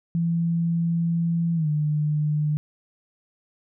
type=tone with pitch glide; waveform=sine; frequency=168 to 150.54 Hz; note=E3 to D3; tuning=+33 to +43 cents; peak=-20 dBFS; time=0.15-2.57 s; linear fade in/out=0 ms; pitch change=-190 cents; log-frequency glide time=1.55-1.68 s; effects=none